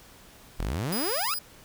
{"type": "exponential sweep", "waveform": "sawtooth", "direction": "up", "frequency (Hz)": [36.71, 1396.9], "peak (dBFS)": -24, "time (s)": [0.59, 1.34], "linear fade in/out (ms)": 0}
{"type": "tone", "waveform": "5% pulse", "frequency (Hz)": 4950, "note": "D#8", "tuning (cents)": -10, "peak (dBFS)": -23, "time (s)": [0.92, 1.39], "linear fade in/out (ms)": 5}
{"effects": ["pink hiss -52 dBFS RMS until 1.64 s"]}